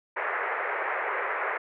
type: band-pass noise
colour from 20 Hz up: white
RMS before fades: -30 dBFS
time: 0.16-1.58 s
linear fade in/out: 10 ms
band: 400 to 2100 Hz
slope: 48 dB/octave
effects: none